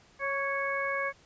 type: harmonic tone with a mistuned harmonic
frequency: 552 Hz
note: C#5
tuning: 7 cents flat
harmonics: 1 / 2 / 3 / 4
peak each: -34 / -34 / -34 / -34 dBFS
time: 0.19-1.13 s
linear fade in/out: 50 ms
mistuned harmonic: 2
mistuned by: +22 cents
effects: pink hiss -60 dBFS RMS until 1.25 s + resampled to 16000 Hz